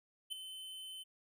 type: tone with ADSR envelope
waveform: square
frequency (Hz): 3058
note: G7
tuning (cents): -44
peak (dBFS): -36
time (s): 0.3-1.04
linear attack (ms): 26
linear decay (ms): 3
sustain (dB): -10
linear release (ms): 22
effects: none